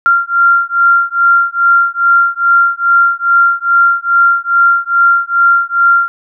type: beating tone pair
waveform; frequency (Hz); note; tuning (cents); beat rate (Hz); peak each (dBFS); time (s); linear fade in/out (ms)
sine; 1383 / 1385.4; F6 / F6; -17 / -14; 2.4; -10; 0.06-6.08; 0
effects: none